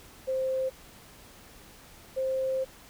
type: tone pair in turn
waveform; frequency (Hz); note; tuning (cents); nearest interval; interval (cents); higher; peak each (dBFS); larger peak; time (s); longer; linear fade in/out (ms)
sine; 524 / 526.2; C5 / C5; +2 / +10; unison; 8; second; -26; neither; 0.27-0.7 / 2.16-2.65; second; 20
effects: pink hiss -52 dBFS RMS until 2.89 s